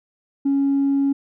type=tone with tanh clipping; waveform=triangle; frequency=277.2 Hz; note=C#4; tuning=in tune; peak=-16 dBFS; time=0.45-1.13 s; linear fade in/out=10 ms; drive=5 dB; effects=none